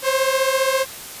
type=beating tone pair; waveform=sawtooth; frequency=523.3 / 538.3 Hz; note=C5 / C5; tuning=0 / +49 cents; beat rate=15 Hz; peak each=-16 dBFS; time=0.02-0.86 s; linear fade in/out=50 ms; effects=white hiss -35 dBFS RMS until 1.2 s + resampled to 32000 Hz